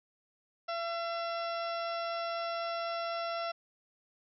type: harmonic tone with a mistuned harmonic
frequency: 676 Hz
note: E5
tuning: 43 cents sharp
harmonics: 1 / 2 / 3 / 4 / 5 / 6 / 7 / 8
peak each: -35 / -38 / -48 / -47 / -50 / -51 / -54 / -48 dBFS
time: 0.68-3.52 s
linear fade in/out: 10 ms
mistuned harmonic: 6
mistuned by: -17 cents
effects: none